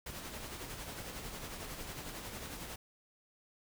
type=noise with tremolo; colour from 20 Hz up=pink; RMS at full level=-43 dBFS; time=0.06-2.76 s; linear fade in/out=5 ms; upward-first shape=sine; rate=11 Hz; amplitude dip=40%; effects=none